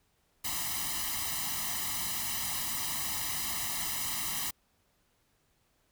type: noise with comb filter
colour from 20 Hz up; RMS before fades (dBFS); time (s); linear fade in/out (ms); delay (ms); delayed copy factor
white; -34; 0.44-4.51; 10; 1; +1
effects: pink hiss -72 dBFS RMS until 5.91 s